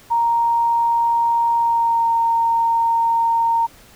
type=tone with pitch glide; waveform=sine; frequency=932.3 to 921.6 Hz; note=A#5 to A#5; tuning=0 to -20 cents; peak=-14 dBFS; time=0.1-3.67 s; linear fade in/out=20 ms; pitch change=-20 cents; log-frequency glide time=1.58-2.1 s; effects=pink hiss -47 dBFS RMS until 3.95 s